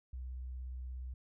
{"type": "tone with vibrato", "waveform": "sine", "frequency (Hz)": 63.2, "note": "B1", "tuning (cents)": 41, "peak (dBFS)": -40, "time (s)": [0.13, 1.14], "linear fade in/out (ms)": 5, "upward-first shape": "sine", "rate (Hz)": 17, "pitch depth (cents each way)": 22, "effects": []}